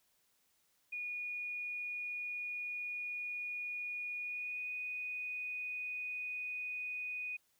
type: tone with pitch glide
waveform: sine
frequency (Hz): 2451 to 2482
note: D#7 to D#7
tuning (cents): -27 to -5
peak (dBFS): -38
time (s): 0.92-7.37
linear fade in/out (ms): 10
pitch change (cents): +22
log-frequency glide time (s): 4.21-4.71
effects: white hiss -75 dBFS RMS until 7.59 s